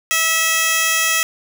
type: tone with high-pass filter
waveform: 15% pulse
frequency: 649 Hz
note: E5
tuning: 27 cents flat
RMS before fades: -17 dBFS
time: 0.11-1.23 s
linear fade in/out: 0 ms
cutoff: 2200 Hz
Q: 0.61
effects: 7-bit